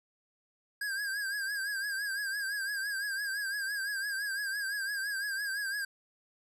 square tone with vibrato, 1619 Hz, G#6, 45 cents flat, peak -33 dBFS, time 0.81-5.85 s, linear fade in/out 5 ms, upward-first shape triangle, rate 5.9 Hz, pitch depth 88 cents each way, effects resampled to 32000 Hz

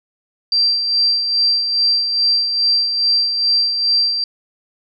sine tone with tremolo, 4708 Hz, D8, 3 cents sharp, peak -11 dBFS, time 0.52-4.24 s, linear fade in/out 2 ms, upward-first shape sine, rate 2.4 Hz, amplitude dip 50%, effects none

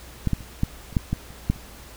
clicks, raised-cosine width 5 ms, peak -9 / -9 / -27 / -8 / -27 / -7 / -10 / -30 / -7 / -29 dBFS, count 10, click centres 0.273 / 0.333 / 0.407 / 0.634 / 0.927 / 0.968 / 1.13 / 1.305 / 1.5 / 1.561 s, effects added 60 Hz sine -45 dBFS peak until 1.96 s + pink hiss -45 dBFS RMS until 1.96 s

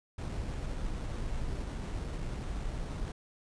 brown noise with sample-and-hold, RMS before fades -36 dBFS, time 0.18-3.12 s, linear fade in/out 5 ms, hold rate 4900 Hz, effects resampled to 22050 Hz

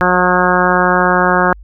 harmonic tone, 180.7 Hz, F#3, 41 cents flat, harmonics 1 / 2 / 3 / 4 / 5 / 6 / 7 / 8 / 9, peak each -18 / -18 / -18 / -18 / -18 / -18 / -18 / -18 / -18 dBFS, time 0.01-1.53 s, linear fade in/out 0 ms, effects added 50 Hz sine -33 dBFS peak until 1.63 s

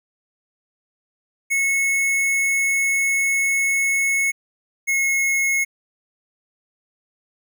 square tone pair in turn, 2192 / 2174 Hz, C#7 / C#7, -20 / -34 cents, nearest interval unison, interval 14 cents, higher first, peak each -18 dBFS, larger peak neither, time 1.5-4.32 / 4.87-5.65 s, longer first, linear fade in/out 20 ms, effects none

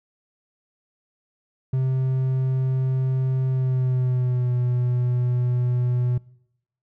triangle tone with pitch glide, 130.81 to 123.47 Hz, C3 to B2, 0 to 0 cents, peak -17 dBFS, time 1.73-6.18 s, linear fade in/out 5 ms, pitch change -100 cents, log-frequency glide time 3.49-4.53 s, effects noise-tail reverb RT60 0.8 s tail -23 dB re dry

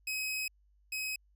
sawtooth tone pair in turn, 2539 / 2539 Hz, D#7 / D#7, +34 / +34 cents, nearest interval unison, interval 0 cents, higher neither, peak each -30 / -31 dBFS, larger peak first, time 0.07-0.48 / 0.92-1.16 s, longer first, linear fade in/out 5 ms, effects added 50 Hz sine -64 dBFS peak until 1.35 s

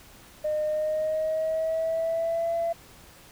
sine tone with pitch glide, 610 to 672.9 Hz, D#5 to E5, -34 to +35 cents, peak -23 dBFS, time 0.44-2.73 s, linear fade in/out 10 ms, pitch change +169 cents, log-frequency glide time 0.64-2.54 s, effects tanh soft clip ceiling -20 dBFS + pink hiss -51 dBFS RMS until 3.31 s

